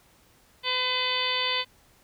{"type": "harmonic tone", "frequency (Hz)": 506, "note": "B4", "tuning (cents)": 42, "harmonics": [1, 2, 3, 4, 5, 6, 7, 8, 9], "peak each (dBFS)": [-36, -32, -40, -32, -34, -31, -30, -40, -34], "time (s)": [0.63, 1.65], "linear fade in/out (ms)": 50, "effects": ["pink hiss -60 dBFS RMS until 2.03 s"]}